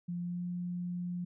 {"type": "tone with pitch glide", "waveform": "sine", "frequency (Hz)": [174.61, 176.95], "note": ["F3", "F3"], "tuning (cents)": [0, 23], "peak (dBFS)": -34, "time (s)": [0.08, 1.25], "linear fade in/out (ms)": 10, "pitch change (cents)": 23, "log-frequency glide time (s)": [0.2, 0.43], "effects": []}